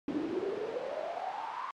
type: noise with high-pass filter sweep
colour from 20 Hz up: brown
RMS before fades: -36 dBFS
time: 0.08-1.71 s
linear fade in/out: 2 ms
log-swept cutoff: 280 to 1100 Hz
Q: 9.2
effects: low-pass 4000 Hz 12 dB/octave + MP3 96 kbps